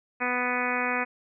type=harmonic tone; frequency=247.8 Hz; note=B3; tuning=6 cents sharp; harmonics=1 / 2 / 3 / 4 / 5 / 6 / 7 / 8 / 9 / 10; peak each=-34 / -34 / -34 / -34 / -34 / -34 / -34 / -34 / -34 / -34 dBFS; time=0.2-1.05 s; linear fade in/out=20 ms; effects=none